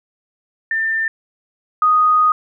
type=tone pair in turn; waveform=sine; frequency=1792 / 1243.5 Hz; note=A6 / D#6; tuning=+31 / -1 cents; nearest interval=tritone; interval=632 cents; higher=first; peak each=-16 / -10 dBFS; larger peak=second; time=0.71-1.08 / 1.82-2.32 s; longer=second; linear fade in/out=2 ms; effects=none